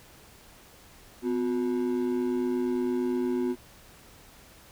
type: ring-modulated tone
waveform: triangle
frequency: 306.8 Hz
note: D#4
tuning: 24 cents flat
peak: -20 dBFS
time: 1.22-3.56 s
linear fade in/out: 50 ms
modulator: 54.3 Hz
effects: pink hiss -53 dBFS RMS until 4.71 s